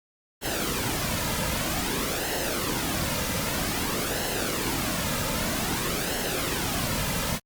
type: noise with flanger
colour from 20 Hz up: pink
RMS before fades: -28 dBFS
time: 0.41-7.4 s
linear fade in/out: 50 ms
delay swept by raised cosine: 0.84 to 2.74 ms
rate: 0.52 Hz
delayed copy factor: -0.55
effects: Opus 48 kbps